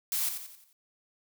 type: noise with echo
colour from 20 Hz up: blue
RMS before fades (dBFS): -30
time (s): 0.12-0.29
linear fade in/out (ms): 2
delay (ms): 88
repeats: 5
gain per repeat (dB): -7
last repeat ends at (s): 0.73
effects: none